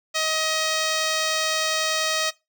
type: tone with notch filter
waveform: 5% pulse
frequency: 631 Hz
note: D#5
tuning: 24 cents sharp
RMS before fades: -24 dBFS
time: 0.14-2.31 s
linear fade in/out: 20 ms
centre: 12000 Hz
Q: 0.6
effects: noise-tail reverb RT60 0.2 s tail -18 dB re dry